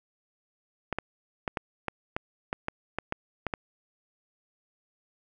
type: clicks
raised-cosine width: 0.5 ms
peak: -14 dBFS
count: 12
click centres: 0.927 / 0.986 / 1.478 / 1.572 / 1.883 / 2.165 / 2.529 / 2.684 / 2.986 / 3.124 / 3.467 / 3.538 s
effects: none